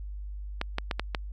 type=clicks; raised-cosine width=0.3 ms; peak=-12 dBFS; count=5; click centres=0.614 / 0.784 / 0.912 / 0.996 / 1.148 s; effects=added 50 Hz sine -35 dBFS peak until 1.32 s + AAC 48 kbps